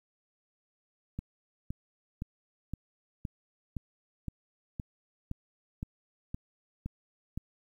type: click train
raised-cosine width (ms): 5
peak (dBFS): -23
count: 13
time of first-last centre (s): 1.19-7.376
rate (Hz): 1.94
effects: 10-bit